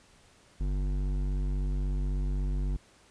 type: tone with hard clipping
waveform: sine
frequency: 48.15 Hz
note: G1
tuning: 30 cents flat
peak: -29 dBFS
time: 0.6-2.77 s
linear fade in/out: 10 ms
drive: 12 dB
effects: pink hiss -60 dBFS RMS until 3.1 s + resampled to 22050 Hz